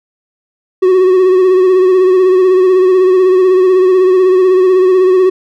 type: tone with vibrato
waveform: triangle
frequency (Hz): 371.2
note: F#4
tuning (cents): +6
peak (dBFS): -3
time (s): 0.82-5.3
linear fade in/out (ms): 10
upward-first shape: sine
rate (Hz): 16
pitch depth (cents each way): 39
effects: none